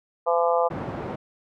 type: harmonic tone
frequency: 170 Hz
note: F3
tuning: 46 cents flat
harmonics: 3 / 4 / 5 / 6 / 7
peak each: -22 / -24 / -26 / -28 / -29 dBFS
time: 0.26-0.69 s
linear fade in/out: 20 ms
type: band-pass noise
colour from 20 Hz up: pink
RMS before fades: -32 dBFS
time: 0.7-1.16 s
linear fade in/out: 10 ms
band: 120 to 1000 Hz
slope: 12 dB/octave
effects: none